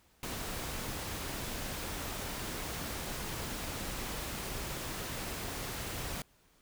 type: noise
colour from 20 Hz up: pink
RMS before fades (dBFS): -39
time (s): 0.23-6.22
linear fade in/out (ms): 2
effects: pink hiss -67 dBFS RMS until 6.61 s